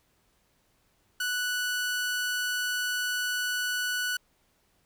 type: tone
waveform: sawtooth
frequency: 1480 Hz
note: F#6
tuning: in tune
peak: -24 dBFS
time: 1.2-4.17 s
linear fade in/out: 5 ms
effects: pink hiss -69 dBFS RMS until 4.85 s